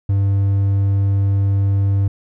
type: tone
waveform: triangle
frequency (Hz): 98.8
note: G2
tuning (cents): +14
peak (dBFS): -11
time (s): 0.09-2.08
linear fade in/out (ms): 5
effects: none